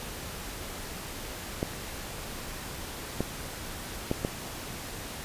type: clicks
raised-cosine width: 2 ms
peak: -13 dBFS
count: 4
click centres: 1.629 / 3.206 / 4.114 / 4.249 s
effects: pink hiss -39 dBFS RMS until 5.24 s + resampled to 32000 Hz